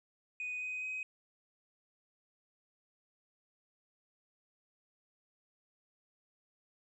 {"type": "tone with pitch steps", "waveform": "triangle", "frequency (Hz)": [2489, 2505, 2521], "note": ["D#7", "D#7", "D#7"], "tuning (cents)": [0, 11, 22], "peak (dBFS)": -34, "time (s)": [0.4, 1.03], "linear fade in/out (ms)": 2, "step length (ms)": 210, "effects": ["tanh soft clip ceiling -33 dBFS", "resampled to 24000 Hz"]}